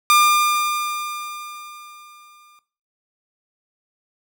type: tone with exponential decay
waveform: sawtooth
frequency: 1201 Hz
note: D6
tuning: 38 cents sharp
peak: -7 dBFS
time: 0.1-2.59 s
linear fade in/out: 0 ms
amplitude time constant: 540 ms
effects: noise-tail reverb RT60 0.4 s tail -17 dB re dry